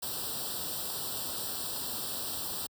white noise with comb filter, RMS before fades -36 dBFS, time 0.02-2.67 s, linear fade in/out 10 ms, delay 0.23 ms, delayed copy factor +0.95, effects high-pass 60 Hz 12 dB/octave

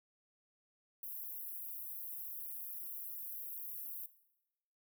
pink high-pass noise, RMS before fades -45 dBFS, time 1.03-4.06 s, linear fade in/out 2 ms, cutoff 12000 Hz, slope 48 dB/octave, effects noise-tail reverb RT60 0.9 s tail -17 dB re dry

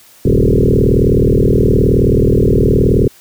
sine tone with frequency modulation, 146.83 Hz, D3, in tune, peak -7 dBFS, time 0.25-3.08 s, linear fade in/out 5 ms, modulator 39 Hz, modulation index 7.9, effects white hiss -44 dBFS RMS until 3.2 s

